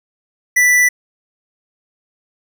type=tone with hard clipping; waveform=sine; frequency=1975.5 Hz; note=B6; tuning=in tune; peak=-10 dBFS; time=0.56-0.89 s; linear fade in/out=10 ms; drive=17 dB; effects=none